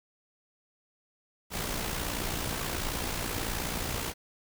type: noise with amplitude modulation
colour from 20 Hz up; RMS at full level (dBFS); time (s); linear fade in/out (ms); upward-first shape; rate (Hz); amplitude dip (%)
pink; -31; 1.5-4.14; 50; sine; 58.6; 50
effects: none